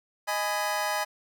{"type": "chord", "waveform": "25% pulse", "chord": "G# minor", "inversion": "second", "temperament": "just", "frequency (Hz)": [623, 830.6, 996.7], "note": ["D#5", "G#5", "B5"], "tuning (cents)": [2, 0, 16], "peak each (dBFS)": [-28, -26, -29], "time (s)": [0.27, 1.05], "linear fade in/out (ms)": 20, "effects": []}